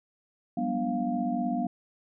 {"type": "tone cluster", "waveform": "sine", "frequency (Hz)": [185, 200.6, 244.3, 294.4, 701], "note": ["F#3", "G3", "B3", "D4", "F5"], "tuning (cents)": [0, 40, -19, 4, 6], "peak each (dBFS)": [-37, -35, -29, -35, -32], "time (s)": [0.57, 1.67], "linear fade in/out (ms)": 5, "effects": []}